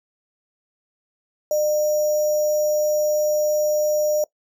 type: tone with sample-and-hold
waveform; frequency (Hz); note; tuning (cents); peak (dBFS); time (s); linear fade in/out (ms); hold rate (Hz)
sine; 603; D5; +46; -17; 1.51-4.24; 2; 6300
effects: noise-tail reverb RT60 0.1 s tail -22 dB re dry